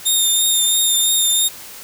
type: tone with vibrato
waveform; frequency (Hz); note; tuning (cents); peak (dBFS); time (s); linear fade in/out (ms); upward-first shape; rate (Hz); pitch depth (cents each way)
15% pulse; 3649; A#7; -38; -7; 0.05-1.49; 20; triangle; 3; 28
effects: white hiss -36 dBFS RMS until 1.83 s